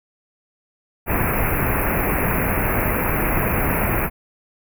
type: band-stop noise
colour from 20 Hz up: pink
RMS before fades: -20 dBFS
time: 1.06-4.1 s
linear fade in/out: 50 ms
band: 2600 to 11000 Hz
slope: 96 dB/octave
effects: none